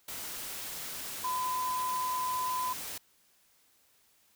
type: tone in noise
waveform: sine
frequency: 1010 Hz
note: B5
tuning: 39 cents sharp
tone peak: -30 dBFS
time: 1.24-2.73 s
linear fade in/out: 5 ms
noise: white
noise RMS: -40 dBFS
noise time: 0.08-2.98 s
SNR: +7 dB
effects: white hiss -67 dBFS RMS until 4.35 s